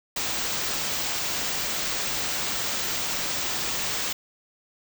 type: band-stop noise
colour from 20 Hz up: white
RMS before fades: -28 dBFS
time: 0.16-4.13 s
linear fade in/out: 5 ms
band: 8000 to 16000 Hz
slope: 48 dB/octave
effects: none